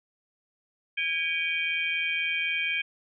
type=tone cluster; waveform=sine; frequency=1640 / 2295 / 2459 / 3164 Hz; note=G#6 / D7 / D#7 / G7; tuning=-22 / -40 / -21 / +15 cents; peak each=-35 / -30 / -29 / -34 dBFS; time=0.97-2.82 s; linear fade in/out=10 ms; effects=none